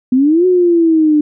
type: exponential two-way sweep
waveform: sine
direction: up then down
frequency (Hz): 246.9 to 370 to 296.4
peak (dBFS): -7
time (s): 0.12-1.21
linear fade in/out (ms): 5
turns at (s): 0.46
effects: none